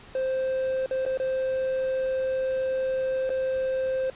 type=tone with dropouts; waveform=triangle; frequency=523.3 Hz; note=C5; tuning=in tune; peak=-22 dBFS; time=0.15-4.1 s; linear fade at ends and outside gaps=2 ms; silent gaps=0.861-0.91 / 1.053-1.062 / 1.174-1.199 / 3.294-3.301 s; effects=pink hiss -48 dBFS RMS until 4.15 s + resampled to 8000 Hz